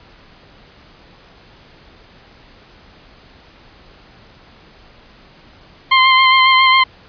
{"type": "tone with vibrato", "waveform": "20% pulse", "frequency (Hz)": 1046.5, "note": "C6", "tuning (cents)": 0, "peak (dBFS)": -3, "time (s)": [5.91, 6.84], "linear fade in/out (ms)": 10, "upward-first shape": "sine", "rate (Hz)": 7.3, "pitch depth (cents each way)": 22, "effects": ["pink hiss -45 dBFS RMS until 7.08 s", "resampled to 11025 Hz"]}